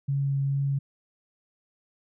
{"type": "tone with vibrato", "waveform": "sine", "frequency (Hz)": 138.59, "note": "C#3", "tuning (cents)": 0, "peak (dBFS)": -23, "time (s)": [0.08, 0.79], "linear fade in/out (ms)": 10, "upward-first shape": "triangle", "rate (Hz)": 2.3, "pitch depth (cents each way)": 10, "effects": []}